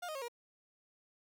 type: tone with pitch steps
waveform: 30% pulse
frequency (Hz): 709 / 620.8 / 543.6 / 475.9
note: F5 / D#5 / C#5 / A#4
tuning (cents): +26 / -4 / -34 / +36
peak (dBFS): -37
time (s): 0.02-0.284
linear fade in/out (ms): 10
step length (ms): 66
effects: none